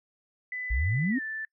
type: tone with pitch glide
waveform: sine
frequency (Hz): 2000 to 1761.3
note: B6 to A6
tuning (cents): +21 to +1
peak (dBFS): -32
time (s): 0.52-1.45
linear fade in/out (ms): 2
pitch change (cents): -220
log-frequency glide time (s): 1.1-1.21
type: exponential sweep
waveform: sine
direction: up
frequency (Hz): 51.91 to 282.4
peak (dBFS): -24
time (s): 0.7-1.19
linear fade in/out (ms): 10
effects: noise-tail reverb RT60 0.1 s tail -26 dB re dry